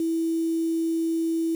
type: tone with quantisation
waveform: sine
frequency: 328 Hz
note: E4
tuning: 9 cents flat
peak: -22 dBFS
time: 0-1.55 s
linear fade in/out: 2 ms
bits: 7
effects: none